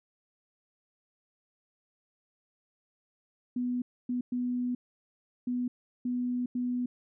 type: tone bursts at uneven times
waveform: sine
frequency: 246.9 Hz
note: B3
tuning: in tune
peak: -28 dBFS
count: 6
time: 3.56-3.82 / 4.09-4.21 / 4.32-4.75 / 5.47-5.68 / 6.05-6.46 / 6.55-6.86 s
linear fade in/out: 5 ms
effects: none